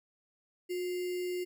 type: tone with sample-and-hold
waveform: sine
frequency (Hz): 360.5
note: F#4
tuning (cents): -45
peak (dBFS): -32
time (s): 0.69-1.45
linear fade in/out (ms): 20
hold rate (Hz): 2450
effects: none